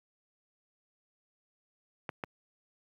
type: clicks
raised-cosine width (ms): 0.5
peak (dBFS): -20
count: 2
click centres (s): 2.092 / 2.238
effects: high-pass 100 Hz 12 dB/octave + 10-bit